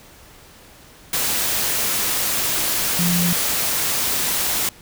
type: tone in noise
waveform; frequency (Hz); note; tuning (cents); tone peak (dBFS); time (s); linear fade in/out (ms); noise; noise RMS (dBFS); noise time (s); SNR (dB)
sine; 174.6; F3; 0; -18; 2.99-3.33; 2; white; -21; 1.13-4.69; 0
effects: pink hiss -46 dBFS RMS until 4.81 s